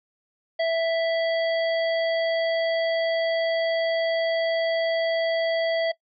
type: harmonic tone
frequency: 659.3 Hz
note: E5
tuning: in tune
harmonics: 1 / 3 / 5 / 7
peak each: -21 / -31 / -35 / -38 dBFS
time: 0.59-5.92 s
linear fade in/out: 10 ms
effects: noise-tail reverb RT60 0.1 s tail -21 dB re dry